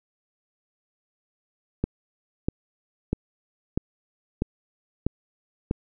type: click train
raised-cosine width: 3 ms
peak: -10 dBFS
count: 7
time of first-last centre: 1.84-5.711 s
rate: 1.55 Hz
effects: none